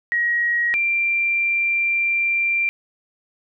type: tone pair in turn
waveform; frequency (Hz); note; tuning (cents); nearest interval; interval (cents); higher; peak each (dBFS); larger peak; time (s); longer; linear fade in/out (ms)
sine; 1896 / 2367; A#6 / D7; +29 / +13; major third; 384; second; -17 / -17; neither; 0.12-0.74 / 0.74-2.69; second; 0
effects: none

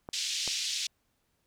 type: clicks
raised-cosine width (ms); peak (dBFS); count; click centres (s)
1; -25; 2; 0.089 / 0.477
type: band-pass noise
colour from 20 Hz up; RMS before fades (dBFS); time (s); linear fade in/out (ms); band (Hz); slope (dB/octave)
white; -33; 0.13-0.87; 5; 2700 to 6200; 24
effects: pink hiss -75 dBFS RMS until 1.46 s

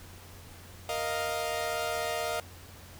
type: chord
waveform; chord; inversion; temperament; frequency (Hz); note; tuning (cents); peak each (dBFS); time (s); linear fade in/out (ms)
sawtooth; Bb suspended fourth; none; equal; 466.2 / 622.3 / 698.5; Bb4 / Eb5 / F5; 0 / 0 / 0; -33 / -30 / -30; 0.89-2.4; 2
effects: added 89 Hz sine -50 dBFS peak until 2.99 s + pink hiss -51 dBFS RMS until 2.99 s

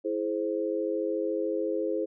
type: chord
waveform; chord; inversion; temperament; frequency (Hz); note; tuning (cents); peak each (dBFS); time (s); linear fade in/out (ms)
sine; E augmented; none; equal with one note detuned; 329.6 / 423.5 / 523.3; E4 / G#4 / B#4; 0 / +34 / 0; -31; 0.04-2.06; 20
effects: none

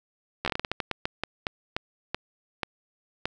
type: slowing click train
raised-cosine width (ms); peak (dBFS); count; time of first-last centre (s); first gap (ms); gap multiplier
0.3; -11; 18; 0.45-3.255; 12; 1.28
effects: none

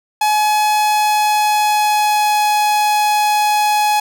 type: tone with pitch glide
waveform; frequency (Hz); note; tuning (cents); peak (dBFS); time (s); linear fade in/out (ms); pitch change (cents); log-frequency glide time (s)
45% pulse; 847 to 841.1; G#5 to G#5; +34 to +22; -12; 0.21-4; 5; -12; 0.64-2.46
effects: none

